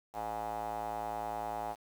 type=tone with band-pass filter; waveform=square; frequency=55 Hz; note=A1; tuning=in tune; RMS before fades=-38 dBFS; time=0.13-1.76 s; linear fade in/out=50 ms; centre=790 Hz; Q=5.9; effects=9-bit